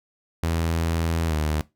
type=tone with pitch glide; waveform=sawtooth; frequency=82.6 to 76.62 Hz; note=E2 to D#2; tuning=+4 to -26 cents; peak=-18 dBFS; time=0.43-1.61 s; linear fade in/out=0 ms; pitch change=-130 cents; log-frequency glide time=1.27-1.35 s; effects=noise-tail reverb RT60 0.2 s tail -19 dB re dry